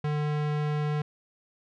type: tone with low-pass filter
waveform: square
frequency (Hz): 149.5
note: D3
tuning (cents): +31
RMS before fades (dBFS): -28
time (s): 0.04-1.02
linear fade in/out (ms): 5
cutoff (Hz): 3000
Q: 0.63
effects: none